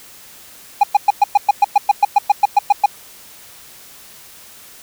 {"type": "tone bursts", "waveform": "triangle", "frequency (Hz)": 817, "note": "G#5", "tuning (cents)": -29, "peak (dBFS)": -4, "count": 16, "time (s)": [0.81, 2.86], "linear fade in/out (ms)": 5, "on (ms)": 25, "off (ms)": 110, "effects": ["white hiss -41 dBFS RMS until 4.82 s"]}